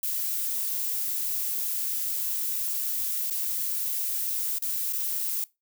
violet noise with dropouts, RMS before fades -29 dBFS, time 0.03-5.44 s, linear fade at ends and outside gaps 1 ms, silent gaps 3.299-3.308 / 4.584-4.622 / 4.926-4.932 s, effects noise-tail reverb RT60 0.2 s tail -20 dB re dry

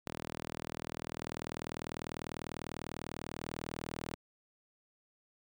sawtooth tone with high-pass filter, 40.09 Hz, E1, 47 cents flat, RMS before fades -43 dBFS, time 0.06-4.15 s, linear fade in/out 10 ms, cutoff 160 Hz, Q 0.55, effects none

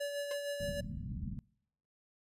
square tone with tremolo, 573 Hz, D5, 43 cents flat, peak -35 dBFS, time 0-0.81 s, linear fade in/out 10 ms, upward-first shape sine, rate 6.5 Hz, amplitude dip 40%
sawtooth tone with exponential decay, 528 Hz, C5, 16 cents sharp, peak -35 dBFS, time 0.31-0.38 s, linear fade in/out 2 ms, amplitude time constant 15 ms
white low-pass noise, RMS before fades -41 dBFS, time 0.6-1.39 s, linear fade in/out 0 ms, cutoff 220 Hz, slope 48 dB/octave
effects noise-tail reverb RT60 0.8 s tail -26 dB re dry + resampled to 32000 Hz

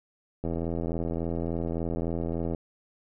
click train, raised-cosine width 2 ms, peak -18 dBFS, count 177, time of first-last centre 0.44-2.548 s, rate 83.5 Hz, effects none

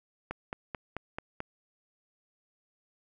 click train, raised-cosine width 0.5 ms, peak -20 dBFS, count 6, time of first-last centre 0.31-1.404 s, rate 4.57 Hz, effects none

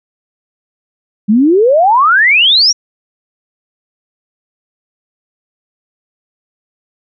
sine exponential sweep, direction up, 198.3 to 5880 Hz, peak -5 dBFS, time 1.28-2.73 s, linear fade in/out 20 ms, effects none

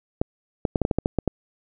clicks, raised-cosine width 2 ms, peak -7 dBFS, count 10, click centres 0.215 / 0.652 / 0.758 / 0.817 / 0.851 / 0.912 / 0.986 / 1.059 / 1.187 / 1.277 s, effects none

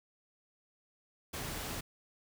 pink noise, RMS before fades -40 dBFS, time 1.33-1.81 s, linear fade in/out 10 ms, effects none

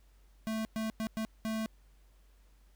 square tone bursts at uneven times, 220.4 Hz, A3, 3 cents sharp, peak -33 dBFS, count 5, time 0.47-0.65 / 0.76-0.9 / 1-1.07 / 1.17-1.25 / 1.45-1.66 s, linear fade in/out 0 ms, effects added 48 Hz sine -59 dBFS peak until 2.75 s + pink hiss -71 dBFS RMS until 2.75 s

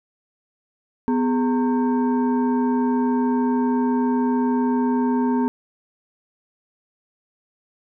sine tone with frequency modulation, 249.8 Hz, B3, 20 cents sharp, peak -17 dBFS, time 1.08-5.48 s, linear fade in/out 0 ms, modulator 666 Hz, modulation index 0.72, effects none

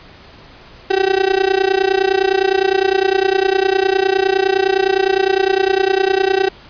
35% pulse tone with amplitude modulation, 384 Hz, G4, 36 cents flat, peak -7 dBFS, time 0.9-6.49 s, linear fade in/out 10 ms, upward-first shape sine, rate 29.8 Hz, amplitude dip 90%, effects pink hiss -41 dBFS RMS until 6.69 s + resampled to 11025 Hz

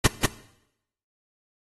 pink noise with echo, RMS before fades -17 dBFS, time 0.04-0.07 s, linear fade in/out 5 ms, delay 190 ms, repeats 1, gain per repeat -3 dB, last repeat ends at 0.26 s, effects noise-tail reverb RT60 0.8 s tail -17 dB re dry + AAC 32 kbps

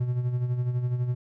triangle tone with tremolo, 123.47 Hz, B2, in tune, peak -20 dBFS, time 0-1.15 s, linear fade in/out 10 ms, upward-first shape sine, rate 12 Hz, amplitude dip 55%, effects none

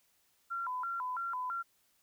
sine tone with vibrato, 1174.7 Hz, D6, in tune, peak -34 dBFS, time 0.5-1.63 s, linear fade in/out 20 ms, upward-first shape square, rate 3 Hz, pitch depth 270 cents each way, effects white hiss -72 dBFS RMS until 2.02 s

